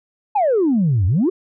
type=exponential two-way sweep; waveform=sine; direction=down then up; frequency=876 to 85.1 to 404.2 Hz; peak=-12 dBFS; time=0.35-1.3 s; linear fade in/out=10 ms; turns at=1.06 s; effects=tanh soft clip ceiling -10 dBFS